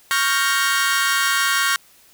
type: chord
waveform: sawtooth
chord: G half-diminished seventh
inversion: second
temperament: equal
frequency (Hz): 1108.7 / 1396.9 / 1568 / 1864.7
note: Db6 / F6 / G6 / Bb6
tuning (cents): 0 / 0 / 0 / 0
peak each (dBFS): -19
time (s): 0.11-1.76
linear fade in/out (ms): 0
effects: white hiss -52 dBFS RMS until 2.13 s